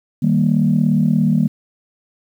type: chord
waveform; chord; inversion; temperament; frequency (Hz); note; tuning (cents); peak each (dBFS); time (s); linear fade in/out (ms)
sine; Eb major; none; equal; 155.56 / 196 / 233.1; Eb3 / G3 / Bb3; 0 / 0 / 0; -16; 0.22-1.48; 10
effects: tanh soft clip ceiling -4 dBFS + 8-bit